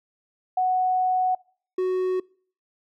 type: tone pair in turn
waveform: sine / triangle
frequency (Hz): 740 / 370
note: F#5 / F#4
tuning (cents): 0 / 0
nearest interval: octave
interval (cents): 1200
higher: first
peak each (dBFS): -19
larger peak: neither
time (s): 0.57-1.35 / 1.78-2.2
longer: first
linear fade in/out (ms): 5
effects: noise-tail reverb RT60 0.5 s tail -25 dB re dry